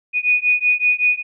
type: beating tone pair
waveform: sine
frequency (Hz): 2470 / 2475.3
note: D#7 / D#7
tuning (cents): -13 / -10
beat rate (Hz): 5.3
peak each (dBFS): -17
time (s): 0.13-1.23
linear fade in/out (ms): 50
effects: none